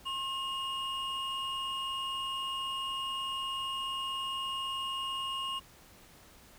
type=tone pair together; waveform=triangle; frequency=1071 / 2853 Hz; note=C6 / F7; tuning=+40 / +36 cents; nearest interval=octave + perfect fourth; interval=1696 cents; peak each=-35 / -34 dBFS; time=0.05-5.6 s; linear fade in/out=20 ms; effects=pink hiss -57 dBFS RMS until 6.58 s